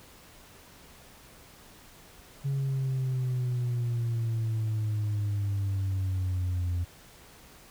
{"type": "exponential sweep", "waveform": "sine", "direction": "down", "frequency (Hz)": [138.9, 86.9], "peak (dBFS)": -24, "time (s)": [2.44, 6.85], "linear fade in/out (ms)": 20, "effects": ["tanh soft clip ceiling -25 dBFS", "pink hiss -53 dBFS RMS until 7.7 s"]}